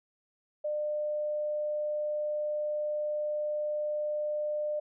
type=tone; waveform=sine; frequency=600 Hz; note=D5; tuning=37 cents sharp; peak=-29 dBFS; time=0.64-4.8 s; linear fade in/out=10 ms; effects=none